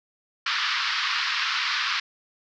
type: band-pass noise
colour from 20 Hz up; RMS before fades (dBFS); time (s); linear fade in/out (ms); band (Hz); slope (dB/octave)
pink; -26; 0.46-2; 5; 1100 to 5100; 48
effects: none